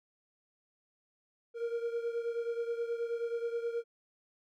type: beating tone pair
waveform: triangle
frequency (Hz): 465.5 / 474.9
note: A#4 / A#4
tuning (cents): -2 / +32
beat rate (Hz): 9.4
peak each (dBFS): -32 / -37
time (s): 1.54-3.84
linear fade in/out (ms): 50
effects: none

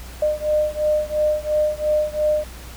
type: beating tone pair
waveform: sine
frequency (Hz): 605 / 607.9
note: D#5 / D#5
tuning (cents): -49 / -40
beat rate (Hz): 2.9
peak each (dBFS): -20 / -21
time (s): 0.22-2.44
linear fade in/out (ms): 5
effects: added 60 Hz sine -36 dBFS peak until 2.76 s + pink hiss -41 dBFS RMS until 2.76 s

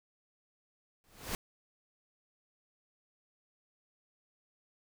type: noise with exponential growth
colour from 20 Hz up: pink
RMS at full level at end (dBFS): -33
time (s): 1.04-1.35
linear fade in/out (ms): 0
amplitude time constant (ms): 67
effects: none

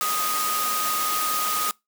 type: tone in noise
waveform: sine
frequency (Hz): 1244.5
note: D#6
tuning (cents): 0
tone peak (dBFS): -25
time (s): 0.01-1.71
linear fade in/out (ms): 0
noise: white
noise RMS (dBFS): -27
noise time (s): 0.01-1.71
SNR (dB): -1
effects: noise-tail reverb RT60 0.2 s tail -24 dB re dry + high-pass 200 Hz 12 dB/octave

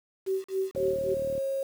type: tone with tremolo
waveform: sine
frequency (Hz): 382.6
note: G4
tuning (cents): -42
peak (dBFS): -24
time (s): 0.26-1.15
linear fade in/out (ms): 20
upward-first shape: sine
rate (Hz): 3.7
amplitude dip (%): 100
type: click train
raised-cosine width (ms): 3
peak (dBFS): -27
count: 25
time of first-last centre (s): 0.75-1.378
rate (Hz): 38.2
type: tone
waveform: sine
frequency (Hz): 542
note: C#5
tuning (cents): -39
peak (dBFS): -27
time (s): 0.76-1.63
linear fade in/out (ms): 2
effects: high-pass 80 Hz 12 dB/octave + 8-bit

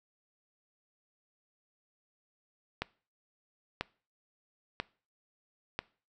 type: click train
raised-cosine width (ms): 0.3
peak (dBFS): -16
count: 4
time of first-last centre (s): 2.82-5.79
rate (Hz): 1.01
effects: noise-tail reverb RT60 0.4 s tail -22 dB re dry

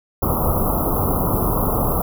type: band-stop noise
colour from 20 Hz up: pink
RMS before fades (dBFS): -19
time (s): 0.22-2.02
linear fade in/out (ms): 5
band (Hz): 1300 to 11000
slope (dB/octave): 96
effects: none

